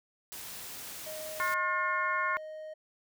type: noise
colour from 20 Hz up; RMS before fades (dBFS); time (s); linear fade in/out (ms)
white; -43; 0.32-1.54; 0
type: tone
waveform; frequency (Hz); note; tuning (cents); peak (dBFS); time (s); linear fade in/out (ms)
triangle; 622.3; D#5; 0; -38; 1.06-2.74; 10
type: harmonic tone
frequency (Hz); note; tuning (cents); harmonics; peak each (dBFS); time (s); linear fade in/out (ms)
357.6; F4; +41; 3 / 4 / 5 / 6; -31 / -33 / -35 / -37; 1.4-2.37; 0
effects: none